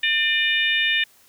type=harmonic tone with a mistuned harmonic; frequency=600 Hz; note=D5; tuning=37 cents sharp; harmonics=3 / 4 / 5 / 6; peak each=-22 / -23 / -24 / -25 dBFS; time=0.03-1.04 s; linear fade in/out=5 ms; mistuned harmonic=5; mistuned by=-39 cents; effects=white hiss -55 dBFS RMS until 1.28 s